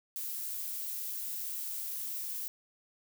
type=noise; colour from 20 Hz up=violet; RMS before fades=-38 dBFS; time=0.16-2.48 s; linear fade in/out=0 ms; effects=none